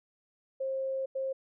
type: tone bursts at uneven times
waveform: sine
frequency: 533 Hz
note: C5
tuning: 32 cents sharp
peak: -30 dBFS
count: 2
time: 0.6-1.06 / 1.15-1.33 s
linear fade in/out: 10 ms
effects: none